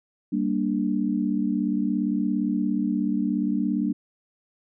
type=chord; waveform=sine; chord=G minor; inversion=none; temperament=equal; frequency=196 / 233.1 / 293.7 Hz; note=G3 / Bb3 / D4; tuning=0 / 0 / 0 cents; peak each=-26 dBFS; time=0.32-3.93 s; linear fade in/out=10 ms; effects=none